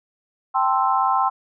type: chord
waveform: sine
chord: A minor seventh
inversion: third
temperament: equal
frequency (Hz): 784 / 880 / 1046.5 / 1318.5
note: G5 / A5 / C6 / E6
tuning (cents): 0 / 0 / 0 / 0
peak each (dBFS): -21 / -25 / -20 / -24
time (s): 0.54-1.3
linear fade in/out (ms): 20
effects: none